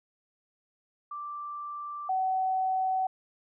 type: tone pair in turn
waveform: sine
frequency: 1174.7 / 754.4 Hz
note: D6 / F#5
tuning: 0 / +33 cents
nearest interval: minor sixth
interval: 767 cents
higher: first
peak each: -35 / -25 dBFS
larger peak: second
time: 1.11-2.09 / 2.09-3.07 s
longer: neither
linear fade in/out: 5 ms
effects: none